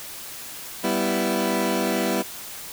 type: chord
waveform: 20% pulse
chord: E minor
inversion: first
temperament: equal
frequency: 196 / 246.9 / 329.6 Hz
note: G3 / B3 / E4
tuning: 0 / 0 / 0 cents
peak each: -21 dBFS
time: 0.83-2.23 s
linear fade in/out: 20 ms
effects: white hiss -37 dBFS RMS until 2.72 s